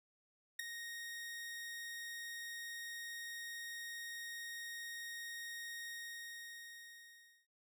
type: tone with ADSR envelope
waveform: sawtooth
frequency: 1864.7 Hz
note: A#6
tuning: in tune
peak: -31 dBFS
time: 0.59-7.47 s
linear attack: 6 ms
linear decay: 7 ms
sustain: -10 dB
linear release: 1600 ms
effects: none